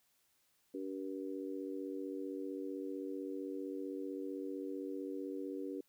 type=harmonic tone; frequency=95.6 Hz; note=G2; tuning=43 cents flat; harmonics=3 / 4 / 5; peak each=-42 / -44 / -46 dBFS; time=0.74-5.81 s; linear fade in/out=5 ms; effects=white hiss -75 dBFS RMS until 5.88 s